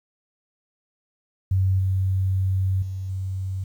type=tone with level steps; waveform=sine; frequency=94.8 Hz; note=F#2; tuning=43 cents sharp; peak=-17 / -19 / -27 / -25 dBFS; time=1.51-3.64 s; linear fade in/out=5 ms; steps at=1.79 / 2.82 / 3.09 s; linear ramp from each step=5 ms; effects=9-bit